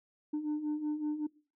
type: beating tone pair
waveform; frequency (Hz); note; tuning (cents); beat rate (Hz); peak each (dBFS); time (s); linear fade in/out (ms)
sine; 296.9 / 302.2; D4 / D4; +19 / +50; 5.3; -36 / -31; 0.33-1.27; 10
effects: noise-tail reverb RT60 0.4 s tail -23 dB re dry + tanh soft clip ceiling -29 dBFS